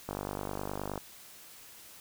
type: click train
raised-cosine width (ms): 1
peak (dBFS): -21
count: 45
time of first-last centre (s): 0.09-0.977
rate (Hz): 49.6
effects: white hiss -52 dBFS RMS until 2 s